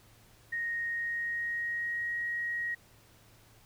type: tone with pitch glide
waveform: sine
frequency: 1864.7 to 1890.7 Hz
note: A#6 to A#6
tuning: 0 to +24 cents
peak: -31 dBFS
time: 0.52-2.75 s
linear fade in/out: 10 ms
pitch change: +24 cents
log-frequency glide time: 0.9-2.16 s
effects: added 110 Hz sine -63 dBFS peak until 3.65 s + pink hiss -61 dBFS RMS until 3.65 s